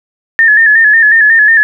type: tone with vibrato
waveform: sine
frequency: 1760 Hz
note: A6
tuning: in tune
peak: -3 dBFS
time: 0.39-1.63 s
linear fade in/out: 0 ms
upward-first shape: square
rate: 5.5 Hz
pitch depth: 54 cents each way
effects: none